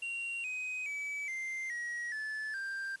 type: tone with pitch steps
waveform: triangle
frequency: 2756 / 2513 / 2291 / 2089 / 1904.3 / 1736.2 / 1582.9 Hz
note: F7 / D#7 / D7 / C7 / A#6 / A6 / G6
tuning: -24 / +17 / -44 / -3 / +36 / -24 / +16 cents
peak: -34 dBFS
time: 0.02-2.96 s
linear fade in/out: 5 ms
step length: 420 ms
effects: white hiss -60 dBFS RMS until 3 s + resampled to 24000 Hz